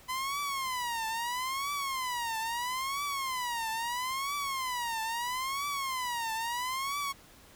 sawtooth tone with vibrato, 1011 Hz, B5, 40 cents sharp, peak -28 dBFS, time 0.08-7.13 s, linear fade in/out 20 ms, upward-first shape triangle, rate 0.76 Hz, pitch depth 240 cents each way, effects pink hiss -56 dBFS RMS until 7.55 s

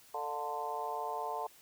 harmonic tone with a mistuned harmonic, 148.2 Hz, D3, 16 cents sharp, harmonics 3 / 4 / 5 / 6 / 7, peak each -43 / -45 / -40 / -39 / -42 dBFS, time 0.14-1.47 s, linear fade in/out 5 ms, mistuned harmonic 5, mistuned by -55 cents, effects white hiss -60 dBFS RMS until 1.61 s

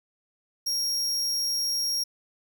40% pulse tone, 5588 Hz, F8, in tune, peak -24 dBFS, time 0.66-2.04 s, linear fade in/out 10 ms, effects none

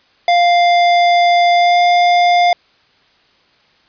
square tone with pitch glide, 698.5 to 704.2 Hz, F5 to F5, 0 to +14 cents, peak -9 dBFS, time 0.28-2.53 s, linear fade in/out 2 ms, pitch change +14 cents, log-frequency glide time 1.54-1.79 s, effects white hiss -53 dBFS RMS until 3.88 s + resampled to 11025 Hz

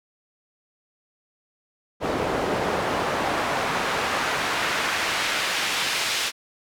pink noise with band-pass filter sweep, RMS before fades -25 dBFS, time 2-6.32 s, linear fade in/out 50 ms, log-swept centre 490 to 3500 Hz, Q 0.75, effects none

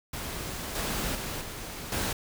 pink noise with level steps, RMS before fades -36 / -31 / -35 / -39 / -30 dBFS, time 0.13-2.13 s, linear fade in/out 5 ms, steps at 0.75 / 1.15 / 1.41 / 1.92 s, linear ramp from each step 2 ms, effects none

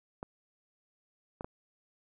clicks, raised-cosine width 1 ms, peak -25 dBFS, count 3, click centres 0.229 / 1.409 / 1.445 s, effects none

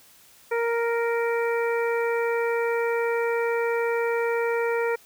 harmonic tone, 466.2 Hz, A#4, in tune, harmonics 1 / 2 / 3 / 4 / 5, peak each -23 / -31 / -33 / -34 / -35 dBFS, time 0.51-4.96 s, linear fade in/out 10 ms, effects white hiss -54 dBFS RMS until 5.05 s

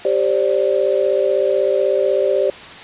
sine chord, G suspended fourth, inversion none, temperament equal with one note detuned, 392 / 531.2 / 587.3 Hz, G4 / C5 / D5, 0 / +26 / 0 cents, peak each -18 dBFS, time 0.05-2.5 s, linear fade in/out 2 ms, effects white hiss -35 dBFS RMS until 2.83 s + resampled to 8000 Hz

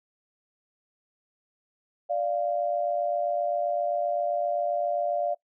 sine tone pair together, 587.3 / 694.9 Hz, D5 / F5, 0 / -9 cents, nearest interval minor third, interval 291 cents, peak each -27 dBFS, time 2.09-5.35 s, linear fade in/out 20 ms, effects noise-tail reverb RT60 0.1 s tail -20 dB re dry

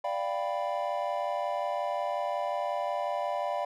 triangle chord, G dominant seventh, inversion second, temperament equal, 587.3 / 698.5 / 784 / 987.8 Hz, D5 / F5 / G5 / B5, 0 / 0 / 0 / 0 cents, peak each -31 / -32 / -34 / -34 dBFS, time 0.04-3.65 s, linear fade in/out 5 ms, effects none

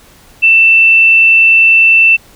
sine tone, 2670 Hz, E7, 22 cents sharp, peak -3 dBFS, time 0.42-2.17 s, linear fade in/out 20 ms, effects pink hiss -42 dBFS RMS until 2.35 s

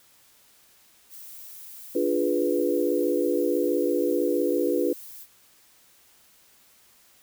violet noise, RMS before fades -43 dBFS, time 1.09-5.27 s, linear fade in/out 50 ms
sine chord, D diminished seventh, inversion none, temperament equal, 293.7 / 349.2 / 415.3 / 493.9 Hz, D4 / F4 / Ab4 / Cb5, 0 / 0 / 0 / 0 cents, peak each -27 / -26 / -28 / -26 dBFS, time 1.95-4.93 s, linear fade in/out 5 ms
effects white hiss -58 dBFS RMS until 7.22 s

